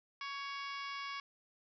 harmonic tone with a mistuned harmonic, 559 Hz, C#5, 14 cents sharp, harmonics 2 / 3 / 4 / 5 / 6 / 7 / 8 / 9 / 10, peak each -43 / -50 / -46 / -52 / -52 / -59 / -57 / -52 / -59 dBFS, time 0.21-1.2 s, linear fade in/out 2 ms, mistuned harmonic 3, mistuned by -17 cents, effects none

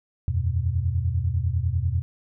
sine chord, E suspended second, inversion none, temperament equal, 82.41 / 92.5 / 123.47 Hz, E2 / F#2 / B2, 0 / 0 / 0 cents, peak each -25 / -25 / -27 dBFS, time 0.28-2.02 s, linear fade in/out 0 ms, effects none

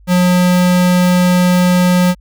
square tone, 179.8 Hz, F#3, 49 cents flat, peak -9 dBFS, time 0.07-2.15 s, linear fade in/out 50 ms, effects added 50 Hz sine -40 dBFS peak until 2.2 s

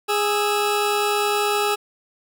20% pulse tone pair together, 413.6 / 1310.7 Hz, G#4 / E6, -7 / -10 cents, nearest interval octave + minor sixth, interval 1997 cents, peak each -15 / -20 dBFS, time 0.08-1.76 s, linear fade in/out 20 ms, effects none

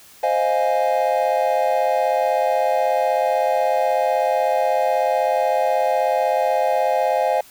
triangle chord, F minor seventh, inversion second, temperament equal, 523.3 / 622.3 / 698.5 / 830.6 Hz, C5 / Eb5 / F5 / Ab5, 0 / 0 / 0 / 0 cents, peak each -20 dBFS, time 0.23-7.41 s, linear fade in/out 5 ms, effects white hiss -47 dBFS RMS until 7.5 s

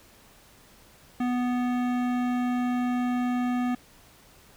sine tone with hard clipping, 246.9 Hz, B3, in tune, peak -26 dBFS, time 1.2-3.75 s, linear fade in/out 5 ms, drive 16 dB, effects pink hiss -55 dBFS RMS until 4.56 s

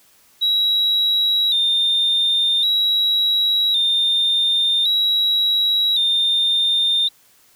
sine tone with vibrato, 3746 Hz, A#7, 8 cents sharp, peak -13 dBFS, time 0.41-7.09 s, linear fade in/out 20 ms, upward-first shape square, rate 0.45 Hz, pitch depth 58 cents each way, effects tanh soft clip ceiling -12 dBFS + white hiss -54 dBFS RMS until 7.55 s

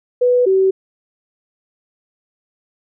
sine tone pair in turn, 493.9 / 382 Hz, B4 / G4, 0 / -45 cents, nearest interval major third, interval 445 cents, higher first, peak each -10 dBFS, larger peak neither, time 0.21-0.46 / 0.46-0.71 s, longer neither, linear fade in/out 10 ms, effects none

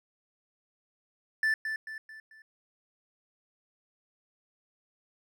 triangle tone with echo, 1760 Hz, A6, in tune, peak -22 dBFS, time 1.43-1.54 s, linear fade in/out 2 ms, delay 220 ms, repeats 4, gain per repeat -7 dB, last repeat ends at 2.42 s, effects none

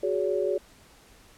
sine chord, F# suspended second, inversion none, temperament equal with one note detuned, 370 / 415.3 / 567 Hz, F#4 / G#4 / C#5, 0 / 0 / +39 cents, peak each -28 dBFS, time 0.03-0.58 s, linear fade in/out 5 ms, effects pink hiss -55 dBFS RMS until 1.37 s + low-pass 12000 Hz 12 dB/octave

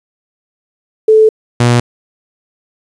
sine / sawtooth tone pair in turn, 436.4 / 120.64 Hz, A4 / B2, -14 / -40 cents, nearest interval octave + minor seventh, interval 2226 cents, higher first, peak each -3 dBFS, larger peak neither, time 1.08-1.29 / 1.6-1.8 s, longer first, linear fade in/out 5 ms, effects resampled to 22050 Hz + 7-bit

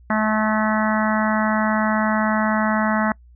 harmonic tone, 216.1 Hz, A3, 31 cents flat, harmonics 1 / 3 / 4 / 5 / 6 / 7 / 8 / 9, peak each -20 / -25 / -26 / -27 / -28 / -28 / -29 / -30 dBFS, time 0.1-3.12 s, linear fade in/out 2 ms, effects noise-tail reverb RT60 0.1 s tail -25 dB re dry + added 60 Hz sine -45 dBFS peak until 3.35 s

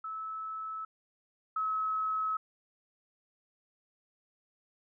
sine tone pair in turn, 1303 / 1287.3 Hz, E6 / E6, -20 / -41 cents, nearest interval unison, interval 21 cents, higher first, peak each -36 / -29 dBFS, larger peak second, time 0.04-0.85 / 1.56-2.37 s, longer neither, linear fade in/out 5 ms, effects none

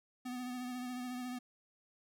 square tone with vibrato, 249.4 Hz, B3, 17 cents sharp, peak -40 dBFS, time 0.25-1.39 s, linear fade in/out 10 ms, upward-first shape triangle, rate 14 Hz, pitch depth 34 cents each way, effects none

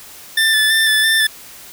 25% pulse tone with vibrato, 1764 Hz, A6, 4 cents sharp, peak -8 dBFS, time 0.37-1.27 s, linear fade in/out 5 ms, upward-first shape square, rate 3 Hz, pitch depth 19 cents each way, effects white hiss -38 dBFS RMS until 1.72 s

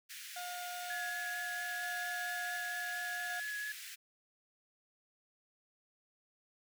pink high-pass noise, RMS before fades -48 dBFS, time 0.09-3.96 s, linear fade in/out 20 ms, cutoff 1600 Hz, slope 48 dB/octave
30% pulse tone with tremolo, 714 Hz, F5, 38 cents sharp, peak -39 dBFS, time 0.36-3.4 s, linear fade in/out 5 ms, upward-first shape square, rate 0.68 Hz, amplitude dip 25%
sine tone with vibrato, 1687 Hz, G#6, 27 cents sharp, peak -38 dBFS, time 0.9-3.72 s, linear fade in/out 2 ms, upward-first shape sine, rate 4.4 Hz, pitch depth 15 cents each way
effects none

